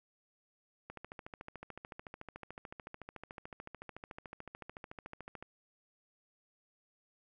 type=click train; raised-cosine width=0.5 ms; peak=-30 dBFS; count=63; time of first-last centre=0.9-5.426 s; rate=13.7 Hz; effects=none